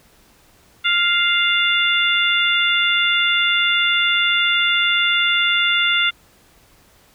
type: harmonic tone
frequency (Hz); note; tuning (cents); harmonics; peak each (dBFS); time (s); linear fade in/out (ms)
698.5; F5; 0; 2 / 3 / 4 / 5; -20 / -20 / -20 / -20; 0.84-6.11; 20
effects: pink hiss -53 dBFS RMS until 7.14 s